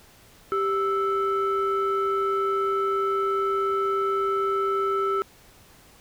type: tone pair together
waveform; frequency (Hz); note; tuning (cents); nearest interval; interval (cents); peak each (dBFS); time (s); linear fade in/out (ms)
sine; 392.9 / 1318.5; G4 / E6; +4 / 0; octave + major sixth; 2096; -23; 0.52-5.22; 0
effects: tanh soft clip ceiling -17 dBFS + pink hiss -53 dBFS RMS until 6 s